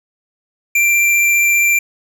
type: tone with vibrato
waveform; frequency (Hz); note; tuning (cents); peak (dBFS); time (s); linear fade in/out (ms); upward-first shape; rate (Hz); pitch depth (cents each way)
square; 2362; D7; +9; -11; 0.75-1.79; 5; triangle; 15; 10
effects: none